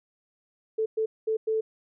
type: tone bursts at uneven times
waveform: sine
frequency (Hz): 440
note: A4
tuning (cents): 0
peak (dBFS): -23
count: 4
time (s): 0.78-0.86 / 0.97-1.06 / 1.27-1.37 / 1.47-1.61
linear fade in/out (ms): 10
effects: none